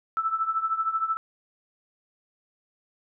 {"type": "tone with tremolo", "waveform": "sine", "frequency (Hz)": 1319, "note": "E6", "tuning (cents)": 1, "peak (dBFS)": -20, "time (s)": [0.17, 1.17], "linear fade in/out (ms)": 0, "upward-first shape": "triangle", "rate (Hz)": 13, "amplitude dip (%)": 85, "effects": []}